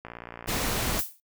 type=click train; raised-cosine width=0.5 ms; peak=-24 dBFS; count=39; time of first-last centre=0.05-0.698 s; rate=58.6 Hz
type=noise; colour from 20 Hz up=pink; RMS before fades=-28 dBFS; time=0.47-1.01 s; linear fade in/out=20 ms
type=noise with exponential decay; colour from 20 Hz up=violet; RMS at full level=-25 dBFS; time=0.99-1.2 s; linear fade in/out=1 ms; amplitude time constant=44 ms
effects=noise-tail reverb RT60 0.1 s tail -24 dB re dry